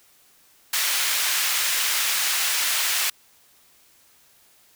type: high-pass noise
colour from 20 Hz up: pink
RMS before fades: -23 dBFS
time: 0.73-3.1 s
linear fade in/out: 5 ms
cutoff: 1800 Hz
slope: 12 dB/octave
effects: white hiss -57 dBFS RMS until 4.75 s